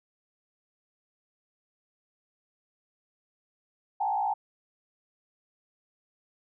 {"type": "tone with frequency modulation", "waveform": "sine", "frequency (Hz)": 826, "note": "G#5", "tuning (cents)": -10, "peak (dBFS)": -25, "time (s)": [4, 4.34], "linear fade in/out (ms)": 10, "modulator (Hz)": 57.3, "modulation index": 1.2, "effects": []}